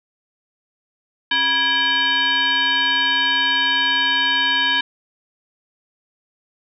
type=tone with frequency modulation; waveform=sine; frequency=2349 Hz; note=D7; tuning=in tune; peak=-15 dBFS; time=1.31-4.81 s; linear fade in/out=5 ms; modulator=692 Hz; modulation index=1.9; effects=none